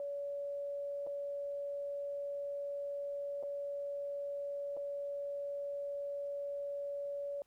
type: tone with dropouts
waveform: sine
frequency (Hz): 568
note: C#5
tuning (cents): +42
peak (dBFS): -37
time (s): 0-7.42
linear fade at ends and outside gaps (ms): 1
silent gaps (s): 1.066-1.071 / 3.427-3.434 / 4.767-4.772
effects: pink hiss -75 dBFS RMS until 7.46 s